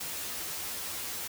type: noise with comb filter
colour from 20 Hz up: white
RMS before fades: -37 dBFS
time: 0-1.28 s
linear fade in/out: 10 ms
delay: 12 ms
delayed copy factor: +0.9
effects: none